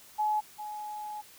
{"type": "tone pair in turn", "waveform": "sine", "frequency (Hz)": [850, 843.6], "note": ["G#5", "G#5"], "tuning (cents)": [40, 27], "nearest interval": "unison", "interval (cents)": 13, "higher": "first", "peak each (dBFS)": [-25, -36], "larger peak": "first", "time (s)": [[0.18, 0.41], [0.58, 1.22]], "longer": "second", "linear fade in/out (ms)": 20, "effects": ["white hiss -54 dBFS RMS until 1.38 s"]}